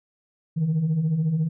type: beating tone pair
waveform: sine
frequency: 146.83 / 160.83 Hz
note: D3 / E3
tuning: 0 / -42 cents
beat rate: 14 Hz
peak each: -27 / -19 dBFS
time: 0.56-1.49 s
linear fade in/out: 20 ms
effects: tanh soft clip ceiling -17 dBFS